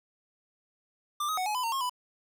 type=tone with pitch steps; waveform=square; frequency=1186 / 1262 / 741 / 844 / 1004 / 917 / 1080 / 994 Hz; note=D6 / D#6 / F#5 / G#5 / B5 / A#5 / C#6 / B5; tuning=+17 / +24 / +2 / +28 / +28 / -29 / -45 / +11 cents; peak=-29 dBFS; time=1.2-1.896 s; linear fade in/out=5 ms; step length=87 ms; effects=none